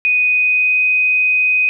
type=tone with pitch glide; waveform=sine; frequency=2489 to 2503 Hz; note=D#7 to D#7; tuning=0 to +10 cents; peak=-11 dBFS; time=0.05-1.69 s; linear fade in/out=0 ms; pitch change=+10 cents; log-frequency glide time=0.22-0.8 s; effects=none